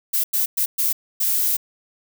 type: noise bursts at uneven times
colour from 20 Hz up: violet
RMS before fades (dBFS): -20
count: 5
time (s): 0.13-0.24 / 0.33-0.46 / 0.57-0.66 / 0.78-0.93 / 1.2-1.57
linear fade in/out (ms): 10
effects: none